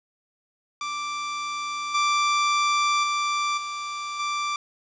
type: tone with level steps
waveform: sawtooth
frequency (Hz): 1174.7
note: D6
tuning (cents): 0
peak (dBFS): -24 / -16 / -19 / -26 / -21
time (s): 0.81-4.56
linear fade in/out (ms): 2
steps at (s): 1.94 / 3.03 / 3.57 / 4.19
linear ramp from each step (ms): 10
effects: resampled to 16000 Hz + 8-bit